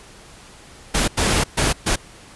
pink noise bursts at uneven times, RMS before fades -18 dBFS, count 4, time 0.94-1.08 / 1.17-1.44 / 1.57-1.73 / 1.86-1.96 s, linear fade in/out 10 ms, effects pink hiss -44 dBFS RMS until 2.35 s + resampled to 24000 Hz

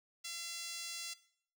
5% pulse tone with high-pass filter, 680 Hz, F5, 46 cents flat, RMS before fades -44 dBFS, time 0.24-1.14 s, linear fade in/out 10 ms, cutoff 2200 Hz, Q 0.76, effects noise-tail reverb RT60 0.6 s tail -18 dB re dry

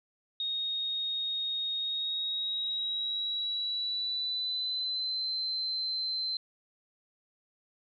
sine tone with pitch glide, 3729 to 4090 Hz, A#7 to C8, 0 to -40 cents, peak -30 dBFS, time 0.4-6.37 s, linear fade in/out 2 ms, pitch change +160 cents, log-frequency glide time 1.77-5.29 s, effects none

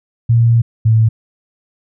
sine tone pair in turn, 116.54 / 111.47 Hz, A#2 / A2, 0 / +23 cents, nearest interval minor second, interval 77 cents, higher first, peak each -7 dBFS, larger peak neither, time 0.29-0.62 / 0.85-1.09 s, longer first, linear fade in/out 10 ms, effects none

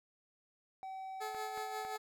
triangle tone, 764 Hz, G5, 45 cents flat, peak -40 dBFS, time 0.83-1.96 s, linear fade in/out 0 ms
15% pulse tone with tremolo, 430 Hz, A4, 40 cents flat, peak -33 dBFS, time 1.2-1.98 s, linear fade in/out 20 ms, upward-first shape sine, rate 5.6 Hz, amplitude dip 50%
clicks, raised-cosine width 0.5 ms, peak -34 dBFS, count 3, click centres 1.347 / 1.576 / 1.85 s
effects none

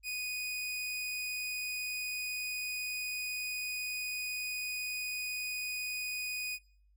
sawtooth tone, 2482 Hz, D#7, 5 cents flat, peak -32 dBFS, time 0.03-6.59 s, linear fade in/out 50 ms, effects noise-tail reverb RT60 0.6 s tail -26 dB re dry + added 50 Hz sine -63 dBFS peak until 6.96 s

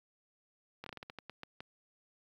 slowing click train, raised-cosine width 0.3 ms, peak -28 dBFS, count 11, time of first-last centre 0.84-1.605 s, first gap 23 ms, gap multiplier 1.25, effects high-pass 80 Hz 12 dB/octave + 11-bit

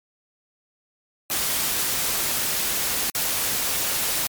white noise with dropouts, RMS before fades -24 dBFS, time 1.3-4.27 s, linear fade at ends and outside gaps 1 ms, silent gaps 3.1-3.149 s, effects MP3 96 kbps

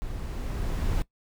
brown noise with level ramp, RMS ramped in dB -35 to -25 dBFS, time 0.02-1.02 s, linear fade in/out 0 ms, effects noise-tail reverb RT60 0.1 s tail -19 dB re dry

